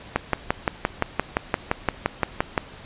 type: click train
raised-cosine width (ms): 0.5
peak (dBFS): -4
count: 15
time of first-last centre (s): 0.16-2.578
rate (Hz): 5.79
effects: pink hiss -43 dBFS RMS until 2.85 s + resampled to 8000 Hz